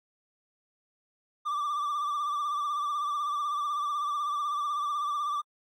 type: tone with vibrato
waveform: triangle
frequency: 1174.7 Hz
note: D6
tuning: in tune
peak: -26 dBFS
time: 1.45-5.42 s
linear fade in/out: 20 ms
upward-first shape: sine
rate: 16 Hz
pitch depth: 50 cents each way
effects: AAC 64 kbps